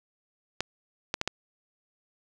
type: clicks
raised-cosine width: 0.2 ms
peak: -10 dBFS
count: 4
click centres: 0.606 / 1.141 / 1.214 / 1.276 s
effects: none